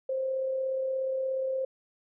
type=tone with amplitude modulation; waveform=sine; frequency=527 Hz; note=C5; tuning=12 cents sharp; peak=-26 dBFS; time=0.09-1.65 s; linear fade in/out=5 ms; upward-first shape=sine; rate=36.9 Hz; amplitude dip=30%; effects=none